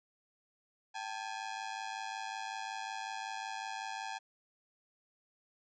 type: ring-modulated tone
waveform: sawtooth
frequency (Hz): 830.6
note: G#5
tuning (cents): 0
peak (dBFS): -32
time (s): 0.94-4.19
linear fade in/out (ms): 20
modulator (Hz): 52.7
effects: resampled to 16000 Hz